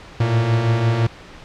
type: beating tone pair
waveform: 45% pulse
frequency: 110.4 / 116.3 Hz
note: A2 / A#2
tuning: +6 / -4 cents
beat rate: 5.9 Hz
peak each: -23 / -16 dBFS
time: 0.2-1.07 s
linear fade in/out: 5 ms
effects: pink hiss -40 dBFS RMS until 1.44 s + low-pass 4000 Hz 12 dB/octave